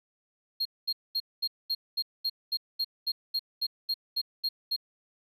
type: tone bursts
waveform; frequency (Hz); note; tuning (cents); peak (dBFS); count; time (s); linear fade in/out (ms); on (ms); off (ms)
triangle; 4240; C8; +22; -25; 16; 0.6-4.764; 10; 54; 220
effects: none